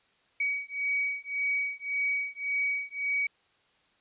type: beating tone pair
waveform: sine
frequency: 2262 / 2263.8 Hz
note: C#7 / C#7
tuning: +34 / +36 cents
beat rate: 1.8 Hz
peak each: -31 dBFS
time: 0.4-3.27 s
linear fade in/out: 5 ms
effects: white hiss -67 dBFS RMS until 4 s + resampled to 8000 Hz